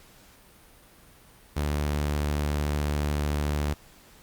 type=tone; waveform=sawtooth; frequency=73.7 Hz; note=D2; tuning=7 cents sharp; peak=-21 dBFS; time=1.56-3.74 s; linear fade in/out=10 ms; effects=pink hiss -54 dBFS RMS until 4.22 s + Opus 48 kbps